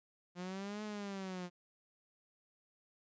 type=linear two-way sweep; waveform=sawtooth; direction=up then down; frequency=175.4 to 213.9 to 175.4 Hz; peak=-37 dBFS; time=0.35-1.5 s; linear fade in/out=50 ms; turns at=0.83 s; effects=resampled to 16000 Hz